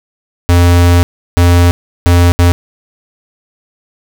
square tone bursts at uneven times, 87.31 Hz, F2, in tune, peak -5 dBFS, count 4, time 0.49-1.03 / 1.37-1.71 / 2.06-2.32 / 2.39-2.52 s, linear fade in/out 0 ms, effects none

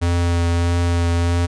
square tone with vibrato, 86 Hz, F2, 26 cents flat, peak -16 dBFS, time 0.01-1.47 s, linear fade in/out 20 ms, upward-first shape triangle, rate 1.6 Hz, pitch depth 15 cents each way, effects resampled to 22050 Hz

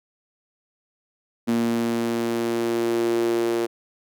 sawtooth tone with high-pass filter sweep, 116.54 Hz, A#2, in tune, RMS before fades -23 dBFS, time 1.47-3.67 s, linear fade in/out 20 ms, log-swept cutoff 250 to 380 Hz, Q 5.4, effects none

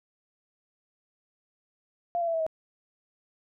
sine tone with pitch steps, 694 / 679.3 / 665 / 650.9 / 637.1 Hz, F5 / F5 / E5 / E5 / D#5, -11 / -48 / +15 / -22 / +41 cents, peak -25 dBFS, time 2.15-2.465 s, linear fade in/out 0 ms, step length 63 ms, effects none

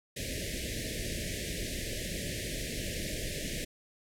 pink band-stop noise, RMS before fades -36 dBFS, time 0.16-3.65 s, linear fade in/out 10 ms, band 640 to 1700 Hz, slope 96 dB/octave, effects low-pass 12000 Hz 12 dB/octave

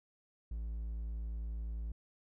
triangle tone, 55.7 Hz, A1, 22 cents sharp, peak -35 dBFS, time 0.51-1.92 s, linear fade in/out 5 ms, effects none

